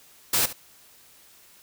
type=noise with echo; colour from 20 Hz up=white; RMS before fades=-22 dBFS; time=0.33-0.46 s; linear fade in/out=5 ms; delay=70 ms; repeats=1; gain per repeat=-15 dB; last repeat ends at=0.53 s; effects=white hiss -54 dBFS RMS until 1.62 s